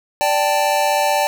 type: chord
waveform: square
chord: D suspended fourth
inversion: none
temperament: equal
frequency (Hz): 587.3 / 784 / 880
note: D5 / G5 / A5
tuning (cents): 0 / 0 / 0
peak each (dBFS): -20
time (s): 0.21-1.27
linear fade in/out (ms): 0
effects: none

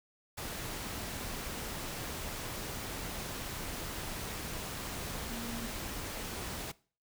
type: tone in noise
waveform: sine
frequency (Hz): 231.6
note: A#3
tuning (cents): -11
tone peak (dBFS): -40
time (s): 5.3-5.67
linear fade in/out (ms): 10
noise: pink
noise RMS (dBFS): -40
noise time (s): 0.37-6.72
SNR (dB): -3
effects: noise-tail reverb RT60 0.4 s tail -21 dB re dry

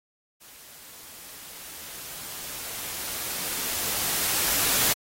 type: noise with level ramp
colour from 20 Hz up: white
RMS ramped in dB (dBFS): -49 to -22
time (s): 0.4-4.94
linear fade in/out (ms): 20
effects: AAC 48 kbps

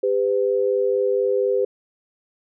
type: tone pair together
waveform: sine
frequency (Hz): 399.4 / 503.6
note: G4 / B4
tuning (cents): +32 / +34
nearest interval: major third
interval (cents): 402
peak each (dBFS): -20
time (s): 0.03-1.65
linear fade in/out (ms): 5
effects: none

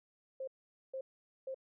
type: tone bursts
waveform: sine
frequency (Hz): 529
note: C5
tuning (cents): +19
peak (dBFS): -38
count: 3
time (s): 0.4-1.545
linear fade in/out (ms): 5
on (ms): 75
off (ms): 460
effects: none

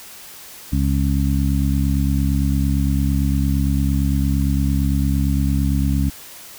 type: harmonic tone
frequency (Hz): 68.8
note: C#2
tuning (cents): -12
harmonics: 1 / 2 / 3 / 4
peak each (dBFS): -18 / -21 / -23 / -24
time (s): 0.72-6.1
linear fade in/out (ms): 10
effects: white hiss -39 dBFS RMS until 6.58 s

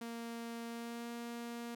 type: tone with pitch glide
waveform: sawtooth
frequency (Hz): 232.4 to 235.8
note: A#3 to A#3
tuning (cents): -5 to +20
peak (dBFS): -38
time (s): 0.01-1.75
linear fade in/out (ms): 5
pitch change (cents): +25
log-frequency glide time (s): 0.66-1.11
effects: none

